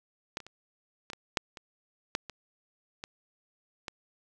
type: clicks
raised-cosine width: 0.2 ms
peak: -16 / -29 / -30 / -21 / -24 / -8 / -26 / -11 / -23 / -21 / -19 dBFS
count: 11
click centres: 0.371 / 0.403 / 0.466 / 1.101 / 1.133 / 1.372 / 1.572 / 2.151 / 2.297 / 3.039 / 3.882 s
effects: none